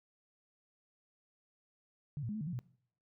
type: tone with pitch steps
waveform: sine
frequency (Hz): 145.2 / 115.2 / 209.1 / 217.4 / 148.9 / 177.2 / 123.9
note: D3 / A#2 / G#3 / A3 / D3 / F3 / B2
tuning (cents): -19 / -20 / +12 / -21 / +24 / +25 / +6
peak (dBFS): -36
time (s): 2.17-2.59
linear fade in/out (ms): 0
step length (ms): 60
effects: noise-tail reverb RT60 0.6 s tail -21 dB re dry